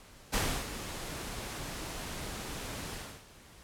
pink noise with ADSR envelope, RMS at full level -29 dBFS, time 0.32-3.25 s, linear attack 22 ms, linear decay 320 ms, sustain -11 dB, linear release 310 ms, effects pink hiss -55 dBFS RMS until 3.63 s + low-pass 12000 Hz 12 dB/octave

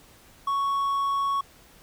triangle tone, 1111 Hz, C#6, 4 cents sharp, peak -21 dBFS, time 0.47-1.41 s, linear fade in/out 5 ms, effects pink hiss -54 dBFS RMS until 1.82 s

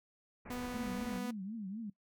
pink low-pass noise, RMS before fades -49 dBFS, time 0.45-1.19 s, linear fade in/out 10 ms, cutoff 2500 Hz, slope 96 dB/octave
sawtooth tone, 246.9 Hz, B3, in tune, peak -35 dBFS, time 0.5-1.31 s, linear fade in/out 5 ms
blue noise with exponential decay, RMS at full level -50 dBFS, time 0.52-0.66 s, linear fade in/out 1 ms, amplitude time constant 30 ms
sine tone with vibrato, 207.7 Hz, G#3, in tune, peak -39 dBFS, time 0.74-1.9 s, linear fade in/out 5 ms, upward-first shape triangle, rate 4 Hz, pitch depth 220 cents each way
effects noise-tail reverb RT60 0.1 s tail -21 dB re dry

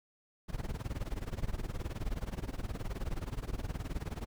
brown noise with tremolo, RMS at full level -34 dBFS, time 0.48-4.26 s, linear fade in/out 20 ms, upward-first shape sine, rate 19 Hz, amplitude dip 90%, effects none

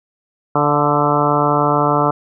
harmonic tone with a mistuned harmonic, 146.83 Hz, D3, in tune, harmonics 1 / 2 / 3 / 4 / 5 / 6 / 7 / 8 / 9, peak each -21 / -21 / -21 / -21 / -21 / -21 / -21 / -21 / -21 dBFS, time 0.55-2.11 s, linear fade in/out 5 ms, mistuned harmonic 5, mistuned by -25 cents, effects none

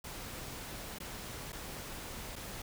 pink noise with dropouts, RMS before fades -44 dBFS, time 0.04-2.62 s, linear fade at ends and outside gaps 5 ms, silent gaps 0.986-1.001 / 1.522-1.528 / 2.357-2.361 s, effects none

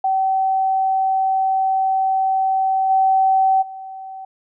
sine tone with level steps, 766 Hz, G5, 40 cents flat, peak -15 / -12 / -30 dBFS, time 0.04-4.25 s, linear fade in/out 5 ms, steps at 2.89 / 3.61 s, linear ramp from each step 20 ms, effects none

